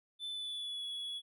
triangle tone with pitch glide, 3520 to 3377 Hz, A7 to G#7, 0 to +28 cents, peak -37 dBFS, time 0.19-1.22 s, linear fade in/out 50 ms, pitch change -72 cents, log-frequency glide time 0.29-0.85 s, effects none

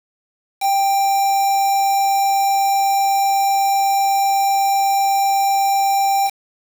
triangle tone with quantisation, 788 Hz, G5, 9 cents sharp, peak -12 dBFS, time 0.6-6.31 s, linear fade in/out 50 ms, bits 4, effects none

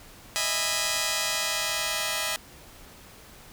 5% pulse chord, E major seventh, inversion third, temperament just, 618.1 / 659.3 / 824.1 / 988.9 Hz, D#5 / E5 / G#5 / B5, -12 / 0 / -14 / +2 cents, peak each -20 / -21 / -21 / -21 dBFS, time 0.36-2.36 s, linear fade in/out 0 ms, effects pink hiss -49 dBFS RMS until 3.52 s

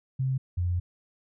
sine tone pair in turn, 131.8 / 88.48 Hz, C3 / F2, +13 / +23 cents, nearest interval perfect fifth, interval 690 cents, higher first, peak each -24 dBFS, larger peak neither, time 0.19-0.38 / 0.57-0.8 s, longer second, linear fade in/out 10 ms, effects none

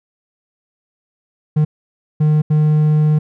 triangle tone bursts at uneven times, 152.5 Hz, D#3, 34 cents flat, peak -8 dBFS, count 3, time 1.56-1.65 / 2.2-2.42 / 2.5-3.19 s, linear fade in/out 10 ms, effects none

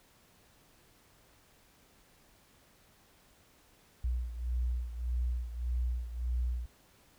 sine beating tone pair, 60.3 / 62 Hz, B1 / B1, -41 / +7 cents, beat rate 1.7 Hz, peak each -32 / -37 dBFS, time 4.04-6.66 s, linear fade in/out 5 ms, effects pink hiss -64 dBFS RMS until 7.18 s

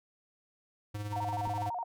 square tone with tremolo, 104 Hz, G#2, 3 cents sharp, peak -34 dBFS, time 0.94-1.7 s, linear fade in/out 10 ms, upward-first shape triangle, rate 18 Hz, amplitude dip 55%
sine tone with vibrato, 817 Hz, G#5, 29 cents flat, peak -33 dBFS, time 1.12-1.84 s, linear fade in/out 10 ms, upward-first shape square, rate 12 Hz, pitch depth 220 cents each way
click, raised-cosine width 3 ms, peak -30 dBFS, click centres 1.474 s
effects none

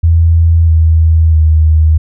sine tone with pitch steps, 82.8 / 80.68 / 78.61 Hz, E2 / E2 / D#2, +8 / -37 / +18 cents, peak -4 dBFS, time 0.03-1.98 s, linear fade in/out 10 ms, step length 650 ms, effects none

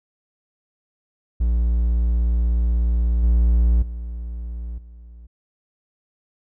triangle tone with level steps, 58.27 Hz, A#1, in tune, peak -14 / -11 / -25 / -37 dBFS, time 1.4-5.27 s, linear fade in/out 10 ms, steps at 3.23 / 3.82 / 4.78 s, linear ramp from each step 5 ms, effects none

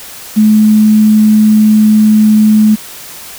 sine tone with quantisation, 214.5 Hz, A3, 44 cents flat, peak -3 dBFS, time 0.36-2.76 s, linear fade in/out 20 ms, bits 5, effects white hiss -29 dBFS RMS until 3.38 s

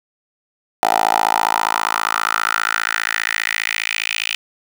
10% pulse tone with high-pass filter sweep, 54.9 Hz, A1, 3 cents flat, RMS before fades -19 dBFS, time 0.83-4.35 s, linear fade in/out 0 ms, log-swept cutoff 720 to 2700 Hz, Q 4, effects none

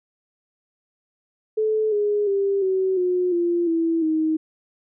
sine tone with pitch steps, 433.8 / 414.4 / 396 / 378.3 / 361.4 / 345.3 / 329.9 / 315.2 Hz, A4 / G#4 / G4 / F#4 / F#4 / F4 / E4 / D#4, -25 / -4 / +18 / +38 / -41 / -20 / +1 / +23 cents, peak -18 dBFS, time 1.57-4.37 s, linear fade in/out 10 ms, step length 350 ms, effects none

